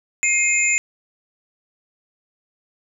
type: tone cluster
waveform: sine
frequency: 2130 / 2517 / 7120 Hz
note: C7 / D#7 / A8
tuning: +30 / +19 / +20 cents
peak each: -20 dBFS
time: 0.23-0.78 s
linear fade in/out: 0 ms
effects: none